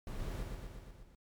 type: noise with echo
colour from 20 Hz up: brown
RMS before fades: -40 dBFS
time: 0.07-0.43 s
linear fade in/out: 2 ms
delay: 120 ms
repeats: 6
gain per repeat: -3 dB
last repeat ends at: 1.15 s
effects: MP3 96 kbps